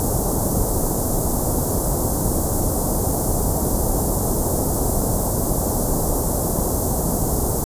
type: band-stop noise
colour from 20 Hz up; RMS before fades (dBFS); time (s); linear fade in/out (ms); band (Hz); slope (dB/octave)
pink; -20; 0-7.64; 0; 860 to 7400; 24
effects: resampled to 32000 Hz